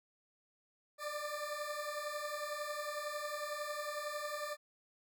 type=beating tone pair; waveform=20% pulse; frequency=587 / 598 Hz; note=D5 / D5; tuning=-1 / +31 cents; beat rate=11 Hz; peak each=-38 / -36 dBFS; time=0.98-4.57 s; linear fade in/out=50 ms; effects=none